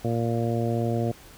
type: harmonic tone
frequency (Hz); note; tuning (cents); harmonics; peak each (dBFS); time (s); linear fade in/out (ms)
116.5; A#2; -1; 1 / 2 / 3 / 4 / 5 / 6; -26 / -29 / -31 / -32 / -33 / -34; 0.04-1.12; 10
effects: pink hiss -49 dBFS RMS until 1.37 s